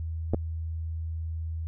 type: clicks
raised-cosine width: 2 ms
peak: -13 dBFS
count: 2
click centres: 0.336 / 0.345 s
effects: added 81 Hz sine -30 dBFS peak until 1.67 s